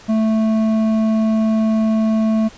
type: tone with hard clipping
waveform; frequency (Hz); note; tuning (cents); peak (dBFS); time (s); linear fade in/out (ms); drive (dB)
sine; 220; A3; 0; -15; 0.08-2.49; 20; 8
effects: pink hiss -42 dBFS RMS until 2.57 s + resampled to 16000 Hz